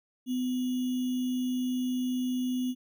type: tone with sample-and-hold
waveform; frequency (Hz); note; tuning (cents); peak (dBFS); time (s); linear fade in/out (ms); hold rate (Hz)
sine; 252.4; B3; +38; -27; 0.26-2.75; 50; 3150
effects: none